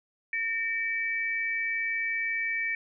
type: tone pair together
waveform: sine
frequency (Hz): 1825.5 / 2300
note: A#6 / D7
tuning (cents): -37 / -37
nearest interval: major third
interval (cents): 400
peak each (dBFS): -31 / -29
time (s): 0.33-2.75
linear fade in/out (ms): 2
effects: none